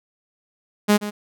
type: tone with echo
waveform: sawtooth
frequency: 207.7 Hz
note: G#3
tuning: in tune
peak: -9 dBFS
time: 0.88-0.98 s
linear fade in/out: 20 ms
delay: 130 ms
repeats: 1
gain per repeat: -13 dB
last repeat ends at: 1.11 s
effects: none